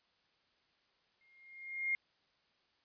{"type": "tone with exponential growth", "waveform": "sine", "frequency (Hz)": 2129, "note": "C7", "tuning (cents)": 30, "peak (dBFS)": -29, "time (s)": [1.21, 1.95], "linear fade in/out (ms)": 1, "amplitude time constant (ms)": 160, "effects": ["white hiss -74 dBFS RMS until 2.84 s", "resampled to 11025 Hz"]}